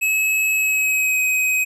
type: tone with pitch glide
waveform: square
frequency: 2577 to 2523 Hz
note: E7 to D#7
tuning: -40 to +23 cents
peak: -17 dBFS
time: 0.01-1.65 s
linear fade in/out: 20 ms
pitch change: -37 cents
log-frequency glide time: 0.54-1.2 s
effects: none